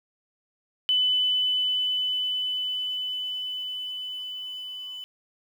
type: tone with level ramp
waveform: sine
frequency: 3003 Hz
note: F#7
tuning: 25 cents sharp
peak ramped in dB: -19 to -35 dBFS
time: 0.89-5.04 s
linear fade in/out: 0 ms
effects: 9-bit